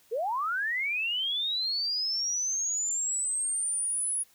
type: linear sweep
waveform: sine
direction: up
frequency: 415.3 to 10450 Hz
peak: -27 dBFS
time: 0.11-4.24 s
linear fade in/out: 20 ms
effects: white hiss -62 dBFS RMS until 4.34 s